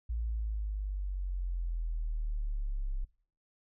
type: exponential sweep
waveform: sine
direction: down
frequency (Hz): 57.6 to 32.7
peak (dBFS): -31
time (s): 0.09-3.05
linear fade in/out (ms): 10
effects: noise-tail reverb RT60 0.5 s tail -21 dB re dry